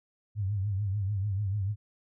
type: tone with vibrato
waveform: sine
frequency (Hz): 100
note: G2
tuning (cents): +35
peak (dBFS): -27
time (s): 0.35-1.76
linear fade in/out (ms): 50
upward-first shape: triangle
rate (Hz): 6.8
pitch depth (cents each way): 130
effects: none